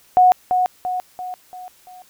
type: tone with echo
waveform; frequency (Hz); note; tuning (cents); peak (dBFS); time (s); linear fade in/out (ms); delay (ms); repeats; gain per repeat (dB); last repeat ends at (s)
sine; 732; F#5; -19; -8; 0.17-0.32; 0; 340; 5; -6; 2.02
effects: white hiss -53 dBFS RMS until 2.09 s